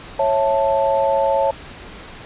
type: chord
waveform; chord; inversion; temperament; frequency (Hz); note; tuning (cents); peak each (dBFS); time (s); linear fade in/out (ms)
sine; A major; first; just; 550 / 660 / 880; C#5 / E5 / A5; -14 / +2 / 0; -17 / -22 / -19; 0.19-1.51; 5
effects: pink hiss -37 dBFS RMS until 2.25 s + resampled to 8000 Hz